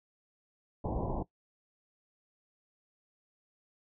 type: low-pass noise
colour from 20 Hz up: pink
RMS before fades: -34 dBFS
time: 0.84-1.23 s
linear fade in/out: 10 ms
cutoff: 1000 Hz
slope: 96 dB/octave
effects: noise-tail reverb RT60 0.1 s tail -18 dB re dry